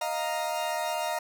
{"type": "chord", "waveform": "40% pulse", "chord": "Eb suspended second", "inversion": "none", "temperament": "equal", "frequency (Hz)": [622.3, 698.5, 932.3], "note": ["Eb5", "F5", "Bb5"], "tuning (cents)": [0, 0, 0], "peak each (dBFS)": -32, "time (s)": [0.01, 1.19], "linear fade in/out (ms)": 5, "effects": []}